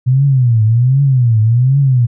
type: tone with vibrato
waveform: sine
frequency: 123.47 Hz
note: B2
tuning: in tune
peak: -7 dBFS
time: 0.06-2.07 s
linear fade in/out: 20 ms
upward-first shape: triangle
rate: 1.3 Hz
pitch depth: 250 cents each way
effects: none